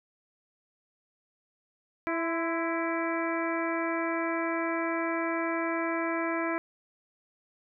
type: harmonic tone with a mistuned harmonic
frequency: 330.9 Hz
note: E4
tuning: 7 cents sharp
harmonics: 1 / 2 / 3 / 4 / 5 / 6 / 7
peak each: -31 / -34 / -36 / -37 / -38 / -39 / -39 dBFS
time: 2.07-6.58 s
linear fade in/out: 0 ms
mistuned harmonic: 3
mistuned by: +39 cents
effects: none